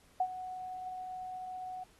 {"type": "tone with ADSR envelope", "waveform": "sine", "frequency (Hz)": 740, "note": "F#5", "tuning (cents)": 0, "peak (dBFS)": -25, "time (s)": [0.2, 1.84], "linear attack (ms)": 5, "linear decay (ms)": 63, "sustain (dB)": -14, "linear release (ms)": 10, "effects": ["pink hiss -65 dBFS RMS until 1.99 s", "AAC 32 kbps"]}